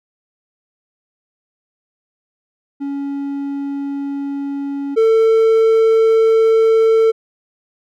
triangle tone pair in turn, 280 / 447.2 Hz, C#4 / A4, +18 / +28 cents, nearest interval minor sixth, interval 810 cents, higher second, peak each -18 / -7 dBFS, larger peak second, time 2.8-4.96 / 4.96-7.12 s, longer neither, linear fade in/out 20 ms, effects none

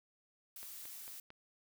blue noise, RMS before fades -49 dBFS, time 0.56-1.2 s, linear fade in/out 2 ms
click train, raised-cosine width 0.3 ms, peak -37 dBFS, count 4, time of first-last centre 0.63-1.304 s, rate 4.45 Hz
effects none

